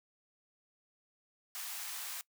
white high-pass noise, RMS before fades -42 dBFS, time 1.55-2.21 s, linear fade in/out 0 ms, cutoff 770 Hz, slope 24 dB/octave, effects noise-tail reverb RT60 0.1 s tail -21 dB re dry

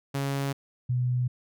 sawtooth / sine tone pair in turn, 138.59 / 124.46 Hz, C#3 / B2, 0 / +14 cents, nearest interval major second, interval 186 cents, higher first, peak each -23 dBFS, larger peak neither, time 0.14-0.53 / 0.89-1.28 s, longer neither, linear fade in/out 10 ms, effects none

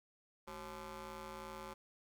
15% pulse ring-modulated tone, 163.2 Hz, E3, 17 cents flat, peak -37 dBFS, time 0.47-1.74 s, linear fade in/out 10 ms, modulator 703 Hz, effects none

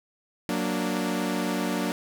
sawtooth chord, Gb augmented, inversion none, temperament equal, 185 / 233.1 / 293.7 Hz, Gb3 / Bb3 / D4, 0 / 0 / 0 cents, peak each -26 dBFS, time 0.49-1.92 s, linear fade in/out 0 ms, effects none

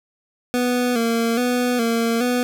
25% pulse tone with vibrato, 238.4 Hz, A#3, 39 cents sharp, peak -14 dBFS, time 0.54-2.43 s, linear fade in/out 0 ms, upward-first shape square, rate 1.2 Hz, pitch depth 60 cents each way, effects none

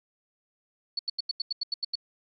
sine tone bursts, 4435 Hz, C#8, in tune, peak -26 dBFS, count 10, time 0.97-1.955 s, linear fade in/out 5 ms, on 22 ms, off 85 ms, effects none

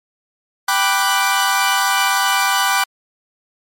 sawtooth chord, G major seventh, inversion none, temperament equal, 784 / 987.8 / 1174.7 / 1480 Hz, G5 / B5 / D6 / F#6, 0 / 0 / 0 / 0 cents, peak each -16 dBFS, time 0.68-2.84 s, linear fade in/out 5 ms, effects MP3 64 kbps

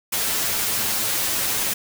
white noise with comb filter, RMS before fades -23 dBFS, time 0.12-1.74 s, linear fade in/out 10 ms, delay 9.1 ms, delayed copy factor +0.7, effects none

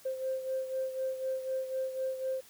sine beating tone pair, 523.3 / 527.3 Hz, C5 / C5, 0 / +13 cents, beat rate 4 Hz, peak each -32 / -38 dBFS, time 0.05-2.41 s, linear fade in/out 10 ms, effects tanh soft clip ceiling -25 dBFS + white hiss -57 dBFS RMS until 2.49 s

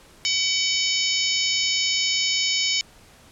harmonic tone, 755 Hz, F#5, 35 cents sharp, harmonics 3 / 4 / 5 / 6 / 7 / 8 / 9, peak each -27 / -26 / -30 / -30 / -25 / -36 / -29 dBFS, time 0.25-2.81 s, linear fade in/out 0 ms, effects pink hiss -51 dBFS RMS until 3.31 s + low-pass 11000 Hz 12 dB/octave

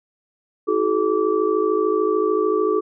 sine tone cluster, 321 / 374.5 / 427.9 / 1160 Hz, E4 / F#4 / A4 / D6, -46 / +21 / -48 / -22 cents, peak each -25 / -22 / -19 / -26 dBFS, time 0.67-2.81 s, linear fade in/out 20 ms, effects none

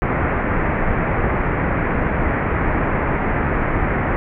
pink low-pass noise, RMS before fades -19 dBFS, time 0.02-4.16 s, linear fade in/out 0 ms, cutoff 2200 Hz, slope 48 dB/octave, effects none

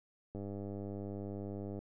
click train, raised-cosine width 2 ms, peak -30 dBFS, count 145, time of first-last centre 0.35-1.79 s, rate 100 Hz, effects none

